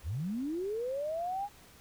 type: linear sweep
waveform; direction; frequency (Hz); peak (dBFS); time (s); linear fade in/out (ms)
sine; up; 59 to 830.6; -32; 0.03-1.49; 50
effects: pink hiss -57 dBFS RMS until 1.8 s